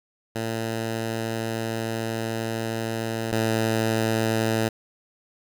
10% pulse tone pair in turn, 113.1 / 111.93 Hz, A2 / A2, +48 / +30 cents, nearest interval unison, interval 18 cents, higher first, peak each -18 / -13 dBFS, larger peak second, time 0.35-3.32 / 3.32-4.69 s, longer first, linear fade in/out 10 ms, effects none

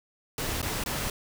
pink noise with dropouts, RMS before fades -31 dBFS, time 0.38-1.1 s, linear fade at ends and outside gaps 2 ms, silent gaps 0.617-0.627 / 0.838-0.86 s, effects none

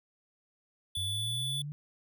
square tone, 3463 Hz, A7, 28 cents flat, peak -33 dBFS, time 0.95-1.62 s, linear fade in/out 5 ms
sine linear sweep, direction up, 92.5 to 150.5 Hz, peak -36 dBFS, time 0.97-1.72 s, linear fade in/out 0 ms
effects none

